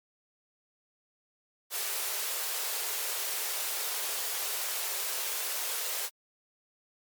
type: high-pass noise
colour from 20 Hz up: white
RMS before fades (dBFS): -33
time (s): 1.7-6.1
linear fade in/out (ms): 50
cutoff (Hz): 370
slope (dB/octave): 96
effects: MP3 96 kbps